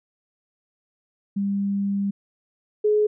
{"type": "tone pair in turn", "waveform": "sine", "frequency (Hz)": [199.3, 422.3], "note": ["G3", "G#4"], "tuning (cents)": [29, 29], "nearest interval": "octave + minor second", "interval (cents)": 1300, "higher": "second", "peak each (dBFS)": [-21, -16], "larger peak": "second", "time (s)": [[1.36, 2.11], [2.84, 3.07]], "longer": "first", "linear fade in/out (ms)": 10, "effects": []}